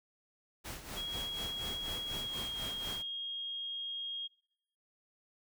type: noise with tremolo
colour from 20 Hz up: pink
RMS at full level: -42 dBFS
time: 0.64-3.03 s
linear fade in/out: 20 ms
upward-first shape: sine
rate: 4.1 Hz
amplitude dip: 65%
type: tone with pitch glide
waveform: sine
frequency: 3300 to 3256 Hz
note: G#7 to G#7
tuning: -12 to -35 cents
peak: -37 dBFS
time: 0.96-4.28 s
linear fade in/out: 20 ms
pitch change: -23 cents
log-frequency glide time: 2.23-2.4 s
effects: noise-tail reverb RT60 0.7 s tail -23 dB re dry